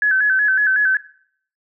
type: tone with vibrato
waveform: sine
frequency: 1611 Hz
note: G6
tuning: 47 cents sharp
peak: -13 dBFS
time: 0.02-0.97 s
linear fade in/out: 2 ms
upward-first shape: square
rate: 5.4 Hz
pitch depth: 84 cents each way
effects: noise-tail reverb RT60 0.6 s tail -19 dB re dry